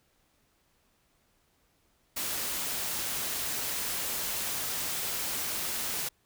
white noise, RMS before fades -33 dBFS, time 2.16-6.09 s, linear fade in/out 10 ms, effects pink hiss -70 dBFS RMS until 6.25 s

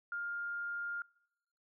sine tone, 1407 Hz, F6, 12 cents sharp, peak -36 dBFS, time 0.12-1.02 s, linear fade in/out 2 ms, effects noise-tail reverb RT60 0.9 s tail -25 dB re dry

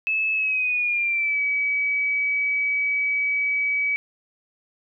sine tone with pitch glide, 2603 to 2279 Hz, E7 to C#7, -22 to +47 cents, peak -20 dBFS, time 0.07-3.96 s, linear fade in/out 0 ms, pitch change -231 cents, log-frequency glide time 0.33-1.41 s, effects none

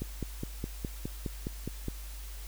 click train, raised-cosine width 3 ms, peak -21 dBFS, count 10, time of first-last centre 0.02-1.883 s, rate 4.83 Hz, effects added 50 Hz sine -40 dBFS peak until 2.47 s + white hiss -50 dBFS RMS until 2.47 s

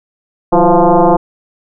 sine tone with frequency modulation, 185 Hz, F#3, in tune, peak -5 dBFS, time 0.52-1.17 s, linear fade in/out 10 ms, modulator 173 Hz, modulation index 4.7, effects none

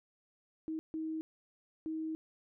sine tone bursts at uneven times, 317.4 Hz, D#4, 35 cents sharp, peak -35 dBFS, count 3, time 0.68-0.79 / 0.94-1.21 / 1.86-2.15 s, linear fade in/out 0 ms, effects none

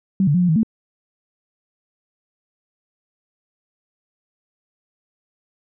sine tone with pitch steps, 192.1 / 144.8 / 179.1 / 177.7 / 158.3 / 222.1 Hz, G3 / D3 / F3 / F3 / D#3 / A3, -35 / -24 / +44 / +30 / +30 / +16 cents, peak -13 dBFS, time 0.2-0.632 s, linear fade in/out 2 ms, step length 72 ms, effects none

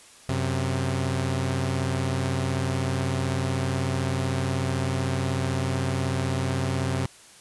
sawtooth tone pair together, 93.2 / 131.8 Hz, F#2 / C3, +13 / +13 cents, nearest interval tritone, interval 600 cents, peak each -24 / -22 dBFS, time 0.29-7.06 s, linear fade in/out 0 ms, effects white hiss -50 dBFS RMS until 7.4 s + resampled to 24000 Hz

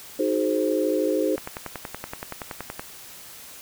sine chord, Ab dominant seventh, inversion second, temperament equal with one note detuned, 311.1 / 370 / 423.1 / 523.3 Hz, Eb4 / Gb4 / Ab4 / C5, 0 / 0 / +32 / 0 cents, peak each -25 / -28 / -26 / -25 dBFS, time 0.19-1.36 s, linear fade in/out 5 ms
click train, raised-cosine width 0.5 ms, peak -16 dBFS, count 16, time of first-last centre 1.38-2.795 s, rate 10.6 Hz
effects white hiss -43 dBFS RMS until 3.61 s

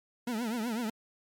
40% pulse tone with vibrato, 230 Hz, A#3, 23 cents flat, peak -30 dBFS, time 0.27-0.9 s, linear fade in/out 5 ms, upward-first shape triangle, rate 8 Hz, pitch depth 170 cents each way, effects MP3 96 kbps

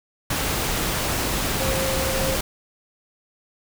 sine tone in noise, 531 Hz, C5, 25 cents sharp, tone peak -26 dBFS, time 1.6-2.36 s, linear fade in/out 5 ms, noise pink, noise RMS -24 dBFS, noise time 0.3-2.41 s, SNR -5 dB, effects none

